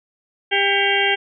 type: harmonic tone with a mistuned harmonic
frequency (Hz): 397.8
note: G4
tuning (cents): +25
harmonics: 1 / 2 / 4 / 5 / 6 / 7 / 8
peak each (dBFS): -23 / -23 / -23 / -23 / -23 / -23 / -23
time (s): 0.51-1.16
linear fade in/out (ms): 20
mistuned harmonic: 6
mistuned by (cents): -99
effects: none